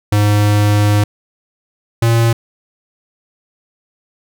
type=tone pair in turn; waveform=square; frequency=103.83 / 115.65 Hz; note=G#2 / A#2; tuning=0 / -13 cents; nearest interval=major second; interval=187 cents; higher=second; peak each=-10 / -10 dBFS; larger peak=neither; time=0.12-1.04 / 2.02-2.33 s; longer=first; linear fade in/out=5 ms; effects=none